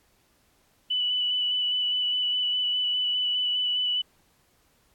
sine tone with vibrato, 2974 Hz, F#7, 8 cents sharp, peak -23 dBFS, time 0.9-4.02 s, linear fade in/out 10 ms, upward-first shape square, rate 4.9 Hz, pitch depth 11 cents each way, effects pink hiss -65 dBFS RMS until 4.94 s + AAC 64 kbps

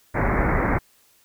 pink low-pass noise, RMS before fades -21 dBFS, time 0.14-0.79 s, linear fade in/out 20 ms, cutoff 2200 Hz, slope 96 dB/octave, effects white hiss -59 dBFS RMS until 1.24 s

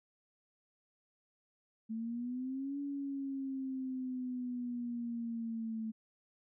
sine exponential two-way sweep, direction up then down, 220 to 284.1 to 220 Hz, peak -36 dBFS, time 1.89-5.92 s, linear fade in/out 20 ms, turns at 2.79 s, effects none

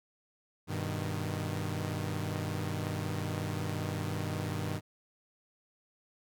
sawtooth chord, G augmented, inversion none, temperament equal with one note detuned, 98 / 123.47 / 154.85 Hz, G2 / B2 / D#3, 0 / 0 / -8 cents, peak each -32 / -36 / -33 dBFS, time 0.67-4.81 s, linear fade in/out 50 ms, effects none

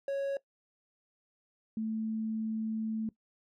triangle / sine tone pair in turn, 553 / 220.3 Hz, C#5 / A3, -4 / +2 cents, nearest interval octave + major third, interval 1594 cents, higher first, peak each -28 / -31 dBFS, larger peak first, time 0.08-0.37 / 1.77-3.09 s, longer second, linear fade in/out 2 ms, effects noise-tail reverb RT60 0.1 s tail -19 dB re dry

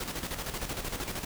pink noise with tremolo, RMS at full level -34 dBFS, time 0-1.25 s, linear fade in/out 5 ms, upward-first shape square, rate 13 Hz, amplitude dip 55%, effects none

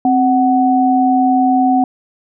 sine tone pair together, 262 / 745 Hz, C4 / F#5, +2 / +12 cents, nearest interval octave + tritone, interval 1810 cents, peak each -12 dBFS, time 0.05-1.84 s, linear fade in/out 2 ms, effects none

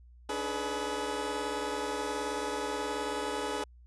20% pulse tone cluster, 285.9 / 304.6 / 423.3 / 493.8 Hz, D4 / D#4 / G#4 / B4, -46 / -37 / +33 / 0 cents, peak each -35 / -37 / -30 / -33 dBFS, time 0.29-3.64 s, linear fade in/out 5 ms, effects added 60 Hz sine -52 dBFS peak until 3.86 s + resampled to 24000 Hz

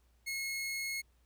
sawtooth tone, 2170 Hz, C#7, 37 cents flat, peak -32 dBFS, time 0.26-1.02 s, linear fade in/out 20 ms, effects added 60 Hz sine -66 dBFS peak until 1.25 s + pink hiss -75 dBFS RMS until 1.25 s

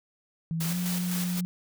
sine tone with pitch glide, 163.6 to 178.41 Hz, E3 to F3, -13 to +37 cents, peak -27 dBFS, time 0.51-1.45 s, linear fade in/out 0 ms, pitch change +150 cents, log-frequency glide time 0.65-0.76 s
white noise with tremolo, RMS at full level -34 dBFS, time 0.6-1.41 s, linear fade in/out 10 ms, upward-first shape square, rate 3.9 Hz, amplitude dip 40%
effects none

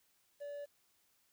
triangle tone with quantisation, 576 Hz, D5, 34 cents flat, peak -40 dBFS, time 0.4-0.66 s, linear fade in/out 20 ms, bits 11, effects white hiss -74 dBFS RMS until 1.32 s

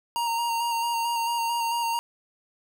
square tone with vibrato, 932.3 Hz, A#5, in tune, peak -25 dBFS, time 0.16-1.99 s, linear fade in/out 0 ms, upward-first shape square, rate 4.5 Hz, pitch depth 18 cents each way, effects 9-bit

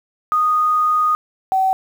sine tone pair in turn, 1238 / 761.9 Hz, D#6 / G5, -9 / -49 cents, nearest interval minor sixth, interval 840 cents, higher first, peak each -13 dBFS, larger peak neither, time 0.32-1.15 / 1.52-1.73 s, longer first, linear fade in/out 0 ms, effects 7-bit

